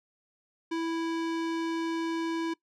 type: tone with low-pass filter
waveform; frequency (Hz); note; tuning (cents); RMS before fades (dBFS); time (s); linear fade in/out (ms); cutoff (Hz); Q
square; 329.6; E4; 0; -31; 0.71-2.54; 10; 5100; 0.63
effects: noise-tail reverb RT60 0.1 s tail -21 dB re dry